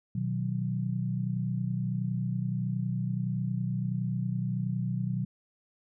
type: chord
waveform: sine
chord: B major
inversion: none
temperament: equal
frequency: 123.47 / 155.56 / 185 Hz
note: B2 / D#3 / F#3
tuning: 0 / 0 / 0 cents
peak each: -31 / -35 / -32 dBFS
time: 0.15-5.25 s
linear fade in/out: 5 ms
effects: none